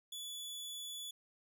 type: tone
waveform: sawtooth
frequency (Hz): 3436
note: A7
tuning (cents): -42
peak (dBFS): -40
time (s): 0.12-1.11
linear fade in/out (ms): 5
effects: none